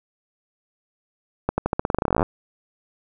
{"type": "accelerating click train", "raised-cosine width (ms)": 1, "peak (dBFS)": -6, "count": 21, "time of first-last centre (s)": [1.49, 2.229], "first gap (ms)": 90, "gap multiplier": 0.89, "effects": []}